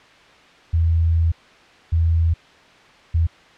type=tone bursts at uneven times; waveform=sine; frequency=82.5 Hz; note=E2; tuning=2 cents sharp; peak=-14 dBFS; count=3; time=0.73-1.32 / 1.92-2.34 / 3.14-3.27 s; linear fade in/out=10 ms; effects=white hiss -48 dBFS RMS until 3.57 s + low-pass 3000 Hz 12 dB/octave